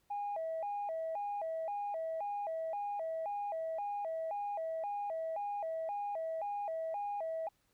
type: tone with vibrato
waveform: sine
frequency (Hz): 728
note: F#5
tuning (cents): -28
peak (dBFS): -34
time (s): 0.1-7.49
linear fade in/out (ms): 10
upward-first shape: square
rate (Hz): 1.9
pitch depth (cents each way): 200
effects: tanh soft clip ceiling -32 dBFS + pink hiss -75 dBFS RMS until 7.73 s

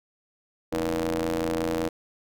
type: ring-modulated tone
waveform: sawtooth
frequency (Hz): 85.2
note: F2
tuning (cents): -42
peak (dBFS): -18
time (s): 0.72-1.89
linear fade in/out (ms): 10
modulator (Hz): 398
effects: none

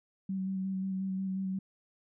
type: tone with vibrato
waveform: sine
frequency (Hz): 190.5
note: G3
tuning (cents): -49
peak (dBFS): -31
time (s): 0.29-1.59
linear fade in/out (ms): 5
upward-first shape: square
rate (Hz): 5.6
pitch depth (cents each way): 15
effects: none

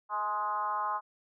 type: tone with frequency modulation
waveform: sine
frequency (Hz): 1046.5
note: C6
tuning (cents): 0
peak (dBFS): -29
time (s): 0.09-1.01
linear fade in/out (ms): 50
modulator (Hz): 207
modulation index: 1.2
effects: none

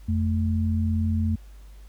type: tone pair together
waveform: sine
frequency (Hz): 87.31 / 220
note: F2 / A3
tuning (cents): 0 / 0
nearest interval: octave + major third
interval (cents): 1600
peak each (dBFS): -22 / -26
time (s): 0.08-1.36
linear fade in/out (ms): 10
effects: added 50 Hz sine -42 dBFS peak until 1.88 s + pink hiss -59 dBFS RMS until 1.88 s

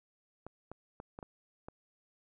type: clicks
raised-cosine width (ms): 1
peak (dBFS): -30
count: 6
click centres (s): 0.466 / 0.716 / 1.001 / 1.189 / 1.228 / 1.685
effects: none

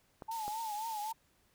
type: clicks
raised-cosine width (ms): 1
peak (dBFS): -30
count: 2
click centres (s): 0.222 / 0.48
type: tone with vibrato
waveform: sine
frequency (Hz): 871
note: A5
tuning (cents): -18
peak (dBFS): -36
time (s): 0.28-1.13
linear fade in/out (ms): 10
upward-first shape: triangle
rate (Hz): 3.8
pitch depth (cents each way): 110
type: high-pass noise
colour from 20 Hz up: pink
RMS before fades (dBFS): -49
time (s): 0.31-1.12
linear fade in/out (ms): 5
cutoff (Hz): 3700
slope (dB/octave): 12
effects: pink hiss -71 dBFS RMS until 1.54 s

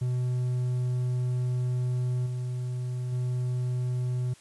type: tone with level steps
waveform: triangle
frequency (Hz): 124.9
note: B2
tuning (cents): +20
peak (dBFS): -23 / -27 / -24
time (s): 0.01-4.34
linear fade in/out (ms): 10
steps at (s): 2.26 / 3.12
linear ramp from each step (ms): 5
effects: white hiss -56 dBFS RMS until 4.4 s + resampled to 24000 Hz

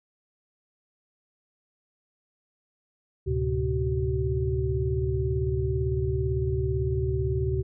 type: tone cluster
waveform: sine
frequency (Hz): 73.6 / 111.2 / 129.2 / 379.8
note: D2 / A2 / C3 / F#4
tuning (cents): +4 / +19 / -21 / +45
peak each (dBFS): -28 / -31 / -29 / -29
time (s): 3.26-7.63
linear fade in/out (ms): 20
effects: none

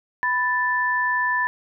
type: tone pair together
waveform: sine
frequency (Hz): 991.5 / 1760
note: B5 / A6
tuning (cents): +7 / 0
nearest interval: minor seventh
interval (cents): 993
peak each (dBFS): -23 / -21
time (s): 0.23-1.47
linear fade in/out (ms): 0
effects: none

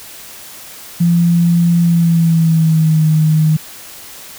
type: tone with pitch glide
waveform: sine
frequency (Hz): 171.1 to 156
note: F3 to D#3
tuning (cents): -35 to +5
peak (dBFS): -8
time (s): 1-3.57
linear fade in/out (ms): 10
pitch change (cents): -160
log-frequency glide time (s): 1.8-3.05
effects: white hiss -34 dBFS RMS until 4.38 s

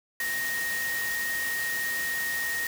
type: tone in noise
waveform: sine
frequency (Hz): 1864.7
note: A#6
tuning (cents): 0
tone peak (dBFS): -28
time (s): 0.2-2.67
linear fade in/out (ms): 2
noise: white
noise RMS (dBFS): -35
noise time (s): 0.2-2.67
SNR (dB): +4
effects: none

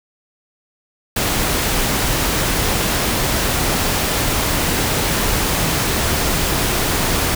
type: noise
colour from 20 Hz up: pink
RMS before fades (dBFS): -18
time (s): 1.16-7.35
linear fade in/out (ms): 5
effects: none

